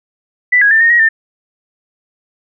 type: tone with pitch steps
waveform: sine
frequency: 1980 / 1655 / 1784 / 1845 / 1895 / 1797 Hz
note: B6 / G#6 / A6 / A#6 / A#6 / A6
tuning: +4 / -6 / +23 / -18 / +28 / +36 cents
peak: -6 dBFS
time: 0.52-1.09 s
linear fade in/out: 10 ms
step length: 95 ms
effects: none